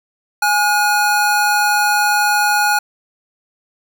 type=tone pair together; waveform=square; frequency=830.7 / 1442 Hz; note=G#5 / F#6; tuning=0 / -45 cents; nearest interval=minor seventh; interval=955 cents; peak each=-16 dBFS; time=0.42-2.79 s; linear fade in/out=5 ms; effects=none